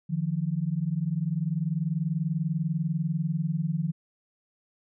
sine tone pair together, 152 / 172.21 Hz, D#3 / F3, -40 / -24 cents, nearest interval major second, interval 216 cents, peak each -28 dBFS, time 0.09-3.92 s, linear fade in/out 20 ms, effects none

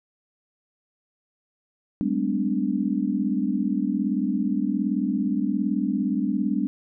sine tone cluster, 193.9 / 211.4 / 252.7 / 292.9 Hz, G3 / G#3 / B3 / D4, -19 / +31 / +40 / -5 cents, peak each -27 dBFS, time 2.01-6.67 s, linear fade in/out 0 ms, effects none

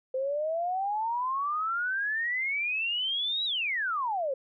sine exponential two-way sweep, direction up then down, 513 to 3932 to 513 Hz, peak -27 dBFS, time 0.14-4.34 s, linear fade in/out 5 ms, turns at 3.45 s, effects none

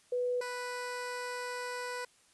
sine / 15% pulse tone pair in turn, 493.9 / 493.9 Hz, B4 / B4, 0 / 0 cents, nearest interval unison, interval 0 cents, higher neither, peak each -29 / -30 dBFS, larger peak first, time 0.12-0.41 / 0.41-2.05 s, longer second, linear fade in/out 5 ms, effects white hiss -65 dBFS RMS until 2.33 s + resampled to 24000 Hz

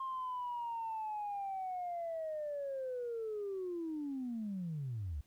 sine linear sweep, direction down, 1067 to 65.41 Hz, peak -36 dBFS, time 0-5.21 s, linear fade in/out 5 ms, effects tanh soft clip ceiling -33 dBFS + pink hiss -72 dBFS RMS until 5.26 s

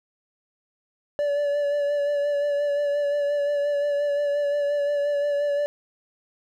triangle tone with vibrato, 577 Hz, D5, 31 cents flat, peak -19 dBFS, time 1.19-5.66 s, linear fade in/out 0 ms, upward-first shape sine, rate 5.7 Hz, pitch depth 24 cents each way, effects none

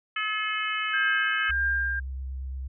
harmonic tone, 428.8 Hz, A4, 45 cents flat, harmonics 3 / 4 / 5 / 6 / 7, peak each -31 / -32 / -33 / -34 / -34 dBFS, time 0.16-1.51 s, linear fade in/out 5 ms
sine tone with tremolo, 1600 Hz, G6, 35 cents sharp, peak -22 dBFS, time 0.93-2 s, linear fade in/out 10 ms, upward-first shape triangle, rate 1.7 Hz, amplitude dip 45%
sine tone with vibrato, 65.9 Hz, C2, 13 cents sharp, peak -31 dBFS, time 1.49-2.68 s, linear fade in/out 10 ms, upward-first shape sine, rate 8.7 Hz, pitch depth 17 cents each way
effects none

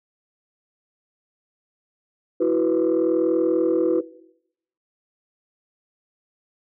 sine chord, E suspended second, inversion none, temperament equal, 329.6 / 370 / 493.9 Hz, E4 / F#4 / B4, 0 / 0 / 0 cents, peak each -20 dBFS, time 2.4-4.01 s, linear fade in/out 10 ms, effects noise-tail reverb RT60 0.8 s tail -19 dB re dry + tanh soft clip ceiling -12 dBFS

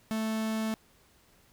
45% pulse tone, 220 Hz, A3, in tune, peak -29 dBFS, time 0.11-0.74 s, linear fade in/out 0 ms, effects pink hiss -63 dBFS RMS until 1.52 s

